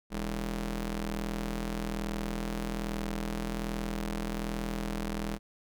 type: ring-modulated tone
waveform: sawtooth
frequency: 122.6 Hz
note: B2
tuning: 12 cents flat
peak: -25 dBFS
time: 0.1-5.39 s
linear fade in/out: 50 ms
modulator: 81.9 Hz
effects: none